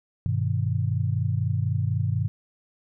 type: chord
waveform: sine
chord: G augmented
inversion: none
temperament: equal with one note detuned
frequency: 99.42 / 123.47 / 155.56 Hz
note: G2 / B2 / D#3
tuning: +25 / 0 / 0 cents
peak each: -25 / -26 / -29 dBFS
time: 0.26-2.28 s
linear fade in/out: 0 ms
effects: none